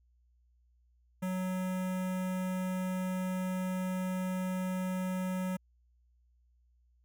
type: tone with notch filter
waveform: square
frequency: 185 Hz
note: F#3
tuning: in tune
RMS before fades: -34 dBFS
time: 1.22-5.57 s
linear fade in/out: 10 ms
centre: 4400 Hz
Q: 0.95
effects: added 60 Hz sine -65 dBFS peak until 7.04 s